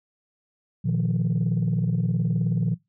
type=chord; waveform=sine; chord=Bb suspended fourth; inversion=none; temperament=equal with one note detuned; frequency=118.72 / 155.56 / 174.61 Hz; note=Bb2 / Eb3 / F3; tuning=+32 / 0 / 0 cents; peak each=-24 / -24 / -23 dBFS; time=0.84-2.75 s; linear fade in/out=20 ms; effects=noise-tail reverb RT60 0.2 s tail -20 dB re dry + tanh soft clip ceiling -16 dBFS